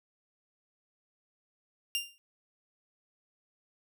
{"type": "tone with exponential decay", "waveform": "sawtooth", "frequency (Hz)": 2794, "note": "F7", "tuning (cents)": 0, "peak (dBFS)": -23, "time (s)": [1.95, 2.18], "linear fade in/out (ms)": 0, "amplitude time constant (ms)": 48, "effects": []}